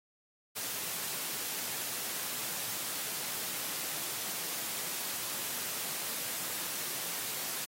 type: high-pass noise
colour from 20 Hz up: white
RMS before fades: -37 dBFS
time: 0.55-7.66 s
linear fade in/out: 20 ms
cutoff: 110 Hz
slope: 24 dB/octave
effects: AAC 48 kbps